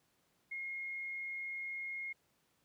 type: tone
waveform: sine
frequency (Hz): 2148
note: C7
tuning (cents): +45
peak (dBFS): -39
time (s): 0.51-2.13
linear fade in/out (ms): 10
effects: pink hiss -75 dBFS RMS until 2.64 s + high-pass 100 Hz 12 dB/octave